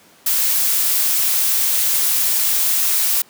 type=noise; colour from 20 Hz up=blue; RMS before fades=-17 dBFS; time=0.26-3.22 s; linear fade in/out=5 ms; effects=pink hiss -49 dBFS RMS until 3.29 s + high-pass 200 Hz 12 dB/octave